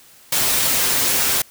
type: noise with comb filter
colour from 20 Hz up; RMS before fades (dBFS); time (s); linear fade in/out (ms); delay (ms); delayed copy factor
white; -18; 0.32-1.42; 5; 7.6; +0.55
effects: white hiss -48 dBFS RMS until 1.5 s

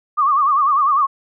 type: tone with vibrato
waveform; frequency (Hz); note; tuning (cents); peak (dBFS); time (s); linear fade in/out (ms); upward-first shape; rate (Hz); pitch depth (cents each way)
sine; 1152; D6; -34; -12; 0.17-1.07; 20; sine; 10; 120
effects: none

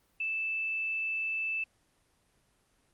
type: tone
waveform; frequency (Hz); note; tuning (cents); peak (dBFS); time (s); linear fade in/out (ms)
sine; 2637; E7; 0; -30; 0.2-1.64; 5
effects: pink hiss -70 dBFS RMS until 2.93 s + Opus 24 kbps

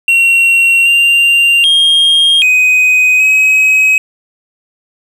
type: tone with pitch steps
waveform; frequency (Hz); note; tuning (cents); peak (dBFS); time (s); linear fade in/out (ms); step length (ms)
triangle; 2738 / 2780 / 3232 / 2506 / 2542; F7 / F7 / G#7 / D#7 / D#7; -35 / -9 / -48 / +12 / +36; -4; 0.08-3.98; 2; 780
effects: 7-bit

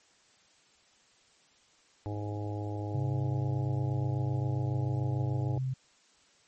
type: harmonic tone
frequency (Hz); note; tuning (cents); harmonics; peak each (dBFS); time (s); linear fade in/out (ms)
103.83; G#2; 0; 1 / 3 / 4 / 5 / 6 / 7 / 8; -34 / -40 / -44 / -46 / -48 / -49 / -46; 2.06-5.58; 0
type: tone with pitch glide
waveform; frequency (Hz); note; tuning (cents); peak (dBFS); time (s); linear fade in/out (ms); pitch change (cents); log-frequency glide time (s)
sine; 133.5 to 130.6; C3 to C3; +35 to -3; -29; 2.94-5.74; 10; -38; 3.04-4.69
effects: white hiss -64 dBFS RMS until 6.47 s + MP3 32 kbps

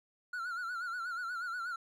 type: tone with vibrato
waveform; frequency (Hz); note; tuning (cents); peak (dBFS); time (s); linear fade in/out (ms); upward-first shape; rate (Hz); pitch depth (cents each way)
triangle; 1412; F6; +19; -34; 0.33-1.76; 5; sine; 8.3; 90
effects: none

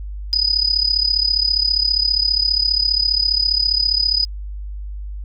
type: tone with amplitude modulation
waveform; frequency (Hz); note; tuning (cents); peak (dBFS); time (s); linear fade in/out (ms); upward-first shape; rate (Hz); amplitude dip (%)
sine; 4978; D#8; 0; -11; 0.33-4.25; 0; sine; 34.9; 85
effects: added 50 Hz sine -26 dBFS peak until 5.24 s

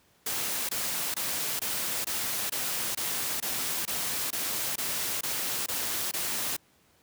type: noise bursts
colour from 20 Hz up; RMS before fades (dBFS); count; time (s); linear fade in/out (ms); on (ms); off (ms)
white; -31; 14; 0.26-6.566; 5; 430; 22
effects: pink hiss -64 dBFS RMS until 7.02 s + high-pass 80 Hz 12 dB/octave

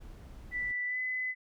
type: noise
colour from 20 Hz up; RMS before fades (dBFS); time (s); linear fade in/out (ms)
brown; -48; 0-0.73; 20
type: tone with pitch glide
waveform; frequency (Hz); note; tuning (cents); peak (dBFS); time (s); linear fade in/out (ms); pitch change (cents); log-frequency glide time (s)
sine; 1975.5 to 2016; B6 to B6; 0 to +35; -31; 0.51-1.35; 50; +35; 0.86-0.99
effects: none

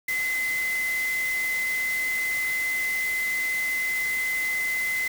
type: tone in noise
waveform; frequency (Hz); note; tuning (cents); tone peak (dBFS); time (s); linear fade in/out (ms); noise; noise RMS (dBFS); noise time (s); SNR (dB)
sine; 2042; C7; -43; -24; 0.08-5.08; 5; white; -36; 0.08-5.08; +9
effects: none

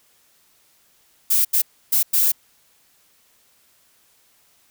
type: noise bursts at uneven times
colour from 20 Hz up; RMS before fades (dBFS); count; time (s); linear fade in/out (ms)
violet; -17; 4; 1.3-1.45 / 1.53-1.62 / 1.92-2.03 / 2.13-2.32; 10
effects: white hiss -59 dBFS RMS until 4.7 s

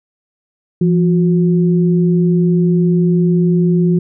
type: tone pair together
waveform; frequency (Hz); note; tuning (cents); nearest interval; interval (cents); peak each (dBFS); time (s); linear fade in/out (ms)
sine; 171.53 / 363.2; F3 / F#4; -31 / -32; octave + minor second; 1299; -10 / -17; 0.81-3.99; 5
effects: none

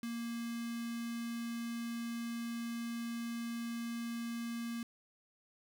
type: tone with notch filter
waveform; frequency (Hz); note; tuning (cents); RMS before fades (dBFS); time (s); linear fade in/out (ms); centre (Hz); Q
square; 233.3; A#3; +2; -40; 0.03-4.83; 2; 730; 1.1
effects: none

